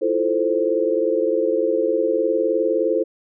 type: chord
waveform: sine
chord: F major seventh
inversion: third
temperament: equal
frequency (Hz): 329.6 / 349.2 / 440 / 523.3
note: E4 / F4 / A4 / C5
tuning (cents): 0 / 0 / 0 / 0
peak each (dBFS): -24 / -25 / -21 / -21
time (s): 0.01-3.04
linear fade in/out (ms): 20
effects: none